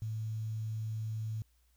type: tone with quantisation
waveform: sine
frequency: 110 Hz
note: A2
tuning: in tune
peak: -34 dBFS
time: 0.02-1.42 s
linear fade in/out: 0 ms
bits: 10
effects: added 60 Hz sine -67 dBFS peak until 1.76 s + white hiss -75 dBFS RMS until 1.76 s